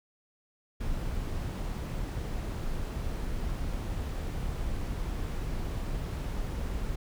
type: noise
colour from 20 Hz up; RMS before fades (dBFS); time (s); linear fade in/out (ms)
brown; -33; 0.8-6.96; 10
effects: none